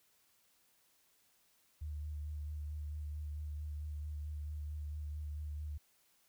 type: tone with vibrato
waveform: sine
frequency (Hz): 75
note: D2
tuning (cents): +37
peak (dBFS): -39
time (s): 1.81-5.78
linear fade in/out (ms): 10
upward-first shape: sine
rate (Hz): 4.5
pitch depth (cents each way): 22
effects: white hiss -72 dBFS RMS until 6.28 s